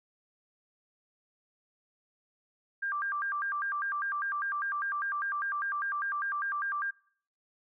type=tone with vibrato; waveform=sine; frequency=1371 Hz; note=F6; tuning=32 cents flat; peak=-30 dBFS; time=2.82-6.91 s; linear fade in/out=10 ms; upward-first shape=square; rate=5 Hz; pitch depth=270 cents each way; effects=noise-tail reverb RT60 0.6 s tail -23 dB re dry